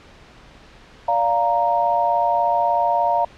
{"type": "chord", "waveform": "sine", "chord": "Bb major", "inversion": "first", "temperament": "just", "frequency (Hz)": [582.7, 699.2, 932.3], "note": ["D5", "F5", "Bb5"], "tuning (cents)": [-14, 2, 0], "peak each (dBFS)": [-24, -19, -19], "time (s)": [1.08, 3.25], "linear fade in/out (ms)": 5, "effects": ["pink hiss -46 dBFS RMS until 3.37 s", "low-pass 4000 Hz 12 dB/octave"]}